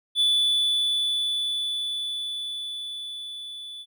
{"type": "tone with level ramp", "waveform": "triangle", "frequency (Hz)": 3469, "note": "A7", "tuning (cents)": -25, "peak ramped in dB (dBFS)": [-16, -35], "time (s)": [0.15, 3.86], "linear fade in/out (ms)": 50, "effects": []}